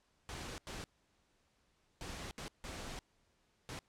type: noise bursts at uneven times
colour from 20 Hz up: pink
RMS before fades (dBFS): -45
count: 6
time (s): 0.29-0.58 / 0.67-0.84 / 2.01-2.31 / 2.38-2.48 / 2.64-2.99 / 3.69-3.79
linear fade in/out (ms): 0
effects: pink hiss -75 dBFS RMS until 3.88 s + low-pass 8000 Hz 12 dB/octave